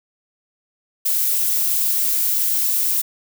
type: noise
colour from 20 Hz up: violet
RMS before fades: -19 dBFS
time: 1.05-3.02 s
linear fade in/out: 10 ms
effects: none